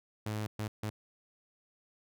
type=tone bursts at uneven times; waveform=sawtooth; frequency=106.9 Hz; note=A2; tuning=49 cents flat; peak=-30 dBFS; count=3; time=0.26-0.47 / 0.59-0.68 / 0.83-0.9 s; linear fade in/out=5 ms; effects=none